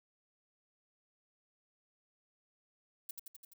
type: noise with echo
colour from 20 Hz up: violet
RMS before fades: -41 dBFS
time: 3.09-3.11 s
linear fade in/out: 5 ms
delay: 85 ms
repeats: 5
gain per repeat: -3 dB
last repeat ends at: 3.535 s
effects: none